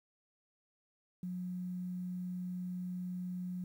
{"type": "tone with quantisation", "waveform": "sine", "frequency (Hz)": 180.6, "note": "F#3", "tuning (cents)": -42, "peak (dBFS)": -37, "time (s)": [1.23, 3.64], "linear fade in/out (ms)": 2, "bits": 11, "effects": []}